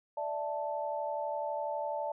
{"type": "chord", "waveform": "sine", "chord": "D suspended second", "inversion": "none", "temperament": "equal", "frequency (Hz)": [587.3, 659.3, 880], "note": ["D5", "E5", "A5"], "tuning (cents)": [0, 0, 0], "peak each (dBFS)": [-36, -39, -36], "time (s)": [0.17, 2.12], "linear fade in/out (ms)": 5, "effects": []}